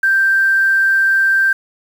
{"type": "tone with quantisation", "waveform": "sine", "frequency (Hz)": 1571, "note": "G6", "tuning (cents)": 3, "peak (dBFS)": -10, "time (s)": [0.03, 1.53], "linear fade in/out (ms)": 5, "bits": 6, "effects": []}